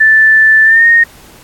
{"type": "tone with pitch glide", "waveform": "sine", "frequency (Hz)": [1760, 1852.8], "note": ["A6", "A#6"], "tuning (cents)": [0, -11], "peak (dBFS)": -3, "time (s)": [0, 1.04], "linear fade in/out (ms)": 10, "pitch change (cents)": 89, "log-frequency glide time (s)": [0.64, 0.86], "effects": ["pink hiss -39 dBFS RMS until 1.43 s", "AAC 64 kbps"]}